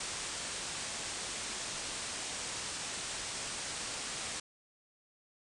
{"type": "low-pass noise", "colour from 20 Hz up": "white", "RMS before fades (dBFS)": -40, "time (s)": [0, 4.4], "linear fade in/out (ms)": 5, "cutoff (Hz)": 9300, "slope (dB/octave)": 96, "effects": []}